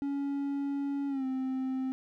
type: tone with pitch glide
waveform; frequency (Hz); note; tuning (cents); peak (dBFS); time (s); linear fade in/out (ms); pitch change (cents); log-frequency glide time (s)
triangle; 280.5 to 261.7; C#4 to C4; +21 to 0; -28; 0.02-1.92; 0; -121; 1.08-1.25
effects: none